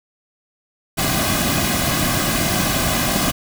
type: noise with comb filter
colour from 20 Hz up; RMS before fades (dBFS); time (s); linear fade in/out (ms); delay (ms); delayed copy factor
pink; -19; 0.97-3.32; 20; 2.2; -0.7
effects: none